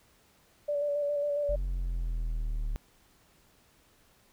sine tone with vibrato, 580 Hz, D5, 22 cents flat, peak -27 dBFS, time 0.68-1.56 s, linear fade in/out 10 ms, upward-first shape square, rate 7.3 Hz, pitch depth 19 cents each way
triangle exponential sweep, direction down, 46.77 to 36.71 Hz, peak -27 dBFS, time 1.49-2.76 s, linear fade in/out 0 ms
effects pink hiss -64 dBFS RMS until 4.32 s

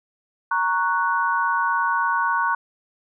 sine chord, F# major, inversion first, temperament equal, 932.3 / 1108.7 / 1480 Hz, A#5 / C#6 / F#6, 0 / 0 / 0 cents, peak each -23 dBFS, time 0.51-2.55 s, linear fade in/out 5 ms, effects none

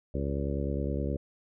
harmonic tone with a mistuned harmonic, 69.7 Hz, C#2, 10 cents sharp, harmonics 1 / 2 / 3 / 4 / 5 / 6 / 7 / 8, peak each -32 / -35 / -37 / -38 / -39 / -40 / -40 / -41 dBFS, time 0.14-1.17 s, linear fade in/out 5 ms, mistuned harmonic 8, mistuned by +26 cents, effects none

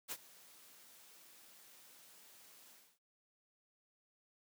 white noise with ADSR envelope, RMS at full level -41 dBFS, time 0.08-2.99 s, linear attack 36 ms, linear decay 50 ms, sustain -20 dB, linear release 280 ms, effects high-pass 150 Hz 12 dB/octave

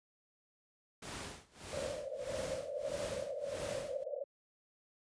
pink noise with tremolo, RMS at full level -43 dBFS, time 1.02-4.04 s, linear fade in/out 5 ms, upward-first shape sine, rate 1.6 Hz, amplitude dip 95%
white band-pass noise, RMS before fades -41 dBFS, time 1.73-4.24 s, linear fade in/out 2 ms, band 510 to 610 Hz, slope 96 dB/octave
effects high-pass 60 Hz 12 dB/octave + resampled to 22050 Hz

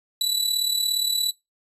sawtooth tone with amplitude modulation, 3951 Hz, B7, in tune, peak -15 dBFS, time 0.21-1.31 s, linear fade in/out 2 ms, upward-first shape sine, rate 37.2 Hz, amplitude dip 60%, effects noise-tail reverb RT60 0.2 s tail -21 dB re dry + resampled to 32000 Hz

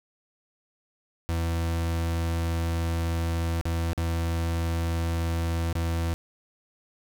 40% pulse tone with dropouts, 83.3 Hz, E2, 19 cents sharp, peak -24 dBFS, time 1.29-6.14 s, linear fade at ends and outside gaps 0 ms, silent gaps 3.612-3.654 / 3.932-3.977 / 5.728-5.753 s, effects none

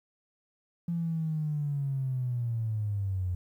triangle linear sweep, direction down, 172 to 88.1 Hz, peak -24 dBFS, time 0.88-3.35 s, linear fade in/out 5 ms, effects tanh soft clip ceiling -26 dBFS + 11-bit

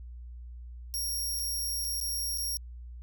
15% pulse tone with dropouts, 5588 Hz, F8, in tune, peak -25 dBFS, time 0.94-2.57 s, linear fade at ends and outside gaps 0 ms, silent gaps 1.391-1.395 / 1.844-1.848 / 2.002-2.012 / 2.376-2.383 s, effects added 60 Hz sine -41 dBFS peak until 3.02 s

